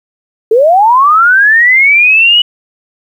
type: linear sweep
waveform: sine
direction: up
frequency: 419.4 to 2960 Hz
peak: -3 dBFS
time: 0.51-2.42 s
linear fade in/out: 5 ms
effects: 7-bit